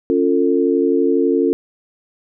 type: chord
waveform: sine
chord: Db augmented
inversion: none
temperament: equal with one note detuned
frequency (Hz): 277.2 / 349.2 / 447.7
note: Db4 / F4 / A4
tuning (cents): 0 / 0 / +30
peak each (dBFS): -17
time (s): 0.1-1.53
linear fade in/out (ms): 0
effects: none